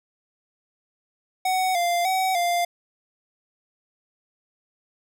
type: tone with pitch steps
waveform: square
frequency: 747 / 695 / 755 / 697 Hz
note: F#5 / F5 / F#5 / F5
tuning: +16 / -9 / +35 / -4 cents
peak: -21 dBFS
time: 1.45-2.65 s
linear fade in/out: 5 ms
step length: 300 ms
effects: none